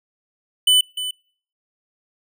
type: tone with echo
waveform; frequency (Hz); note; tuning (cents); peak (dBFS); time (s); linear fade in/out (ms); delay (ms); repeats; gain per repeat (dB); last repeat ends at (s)
square; 3000; F#7; +23; -12; 0.67-0.81; 5; 300; 1; -12; 1.11
effects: noise-tail reverb RT60 0.5 s tail -26 dB re dry